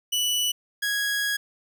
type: tone pair in turn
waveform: sawtooth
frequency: 2960 / 1657.1 Hz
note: F#7 / G#6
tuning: 0 / -4 cents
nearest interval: minor seventh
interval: 1004 cents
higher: first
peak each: -19 / -20 dBFS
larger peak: first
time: 0.12-0.52 / 0.82-1.37 s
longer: second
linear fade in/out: 10 ms
effects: none